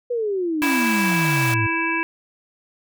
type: exponential sweep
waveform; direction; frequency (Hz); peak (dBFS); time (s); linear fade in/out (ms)
sine; down; 497 to 103.83; -20; 0.1-1.67; 10
type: harmonic tone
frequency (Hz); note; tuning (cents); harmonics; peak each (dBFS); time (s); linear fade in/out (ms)
329.6; E4; 0; 1 / 3 / 5 / 7 / 8; -26 / -26 / -26 / -26 / -26; 0.62-2.03; 0
type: high-pass noise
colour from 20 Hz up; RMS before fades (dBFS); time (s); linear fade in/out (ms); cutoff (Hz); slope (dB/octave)
pink; -29; 0.62-1.54; 0; 580; 48
effects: none